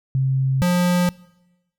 sine / square tone pair in turn, 133.1 / 177.67 Hz, C3 / F3, +30 / +30 cents, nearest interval perfect fourth, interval 500 cents, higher second, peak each -16 dBFS, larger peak neither, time 0.15-0.62 / 0.62-1.09 s, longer neither, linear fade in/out 0 ms, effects noise-tail reverb RT60 1.0 s tail -23 dB re dry

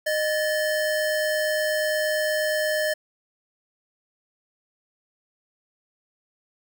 square tone pair together, 615 / 1736.5 Hz, D#5 / A6, -20 / -23 cents, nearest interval octave + tritone, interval 1797 cents, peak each -24 / -28 dBFS, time 0.06-2.94 s, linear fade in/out 10 ms, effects none

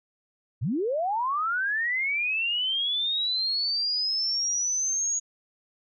sine linear sweep, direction up, 88.3 to 6720 Hz, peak -24 dBFS, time 0.61-5.2 s, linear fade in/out 20 ms, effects none

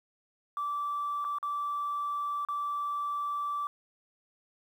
sine tone with dropouts, 1163 Hz, D6, 17 cents flat, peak -29 dBFS, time 0.57-3.67 s, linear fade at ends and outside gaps 1 ms, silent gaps 1.244-1.249 / 1.385-1.428 / 2.45-2.486 s, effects tanh soft clip ceiling -26 dBFS + 10-bit

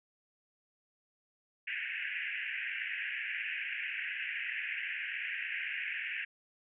pink band-pass noise, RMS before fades -38 dBFS, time 1.67-6.25 s, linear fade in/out 10 ms, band 1600 to 2800 Hz, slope 96 dB/octave, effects none

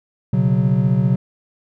triangle chord, B suspended second, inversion none, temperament equal, 123.47 / 138.59 / 185 Hz, B2 / C#3 / F#3, 0 / 0 / 0 cents, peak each -16 dBFS, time 0.33-1.16 s, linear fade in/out 5 ms, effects none

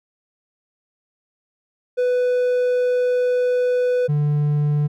triangle tone pair in turn, 496.6 / 147.64 Hz, B4 / D3, +9 / +9 cents, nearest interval octave + major sixth, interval 2100 cents, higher first, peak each -14 dBFS, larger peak neither, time 1.97-4.08 / 4.08-4.88 s, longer first, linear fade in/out 20 ms, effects none

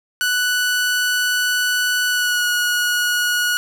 sawtooth tone with pitch glide, 1483 to 1455 Hz, F#6 to F#6, +4 to -29 cents, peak -13 dBFS, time 0.21-3.57 s, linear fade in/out 0 ms, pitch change -33 cents, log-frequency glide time 2.08-2.48 s, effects none

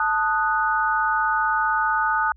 sine chord, D# diminished, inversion second, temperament equal, 880 / 1244.5 / 1480 Hz, A5 / D#6 / F#6, 0 / 0 / 0 cents, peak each -23 dBFS, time 0-2.32 s, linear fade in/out 2 ms, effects added 60 Hz sine -47 dBFS peak until 2.36 s

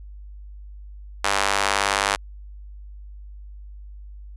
sawtooth tone with high-pass filter, 99.6 Hz, G2, 28 cents sharp, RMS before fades -22 dBFS, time 1.24-2.16 s, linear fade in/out 5 ms, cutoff 940 Hz, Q 1, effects added 50 Hz sine -37 dBFS peak until 4.36 s + resampled to 24000 Hz

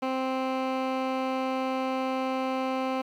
15% pulse tone with low-pass filter, 261.6 Hz, C4, in tune, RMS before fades -29 dBFS, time 0.02-3.02 s, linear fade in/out 10 ms, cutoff 2700 Hz, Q 0.76, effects 9-bit

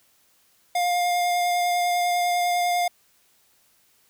square tone with vibrato, 707 Hz, F5, 21 cents sharp, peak -21 dBFS, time 0.75-2.88 s, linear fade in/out 5 ms, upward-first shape sine, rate 10 Hz, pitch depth 10 cents each way, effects white hiss -62 dBFS RMS until 4.09 s

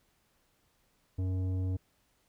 triangle tone with tanh clipping, 93 Hz, F#2, 9 cents sharp, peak -31 dBFS, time 1.18-1.77 s, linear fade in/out 10 ms, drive 15 dB, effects pink hiss -72 dBFS RMS until 2.28 s

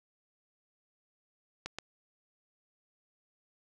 clicks, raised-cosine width 0.2 ms, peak -20 dBFS, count 2, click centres 1.66 / 1.786 s, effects none

